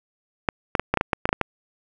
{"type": "clicks", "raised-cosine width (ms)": 0.5, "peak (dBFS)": -4, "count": 11, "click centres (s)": [0.488, 0.752, 0.796, 0.94, 0.973, 1.011, 1.132, 1.255, 1.291, 1.329, 1.413], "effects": []}